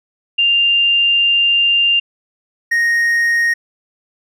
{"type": "tone pair in turn", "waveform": ["sine", "triangle"], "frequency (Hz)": [2794, 1864.8], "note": ["F7", "A#6"], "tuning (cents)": [0, 0], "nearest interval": "perfect fifth", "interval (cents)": 700, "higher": "first", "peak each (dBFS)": -10, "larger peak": "neither", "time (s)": [[0.38, 2], [2.71, 3.54]], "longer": "first", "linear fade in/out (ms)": 10, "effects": []}